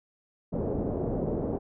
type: low-pass noise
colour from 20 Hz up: white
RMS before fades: -30 dBFS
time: 0.52-1.59 s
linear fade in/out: 20 ms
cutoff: 530 Hz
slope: 24 dB/octave
effects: none